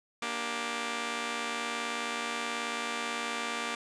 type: chord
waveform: 5% pulse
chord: G minor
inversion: first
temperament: just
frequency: 235.2 / 294 / 392 Hz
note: Bb3 / D4 / G4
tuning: +16 / +2 / 0 cents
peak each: -24 / -29 / -29 dBFS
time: 0.22-3.75 s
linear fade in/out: 2 ms
effects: resampled to 22050 Hz